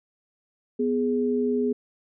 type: tone pair together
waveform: sine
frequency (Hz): 247.7 / 416.6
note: B3 / G#4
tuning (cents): +5 / +5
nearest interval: major sixth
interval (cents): 900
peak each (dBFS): -24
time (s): 0.79-1.73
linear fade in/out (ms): 10
effects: none